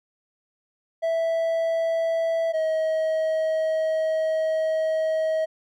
triangle tone pair in turn, 658 / 635.2 Hz, E5 / D#5, -3 / +36 cents, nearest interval minor second, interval 61 cents, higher first, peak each -19 dBFS, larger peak neither, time 1.02-2.53 / 2.53-5.46 s, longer second, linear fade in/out 20 ms, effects none

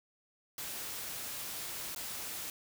white noise with dropouts, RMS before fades -41 dBFS, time 0.58-2.5 s, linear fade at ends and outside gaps 1 ms, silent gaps 1.948-1.961 s, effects none

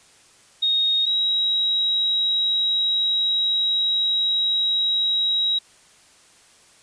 sine tone pair in turn, 3729 / 3838 Hz, A#7 / A#7, 0 / +50 cents, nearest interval unison, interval 50 cents, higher second, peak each -17 / -18 dBFS, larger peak first, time 0.62-1.06 / 1.06-5.59 s, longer second, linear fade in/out 10 ms, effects white hiss -53 dBFS RMS until 6.82 s + resampled to 22050 Hz

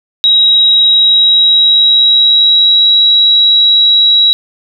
sine tone with pitch glide, 3831 to 3876 Hz, A#7 to B7, +47 to -33 cents, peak -4 dBFS, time 0.24-4.33 s, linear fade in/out 0 ms, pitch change +20 cents, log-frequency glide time 0.86-2.97 s, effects none

